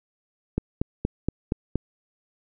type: click train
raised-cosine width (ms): 3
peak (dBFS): -10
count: 6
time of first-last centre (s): 0.58-1.756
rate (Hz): 4.25
effects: none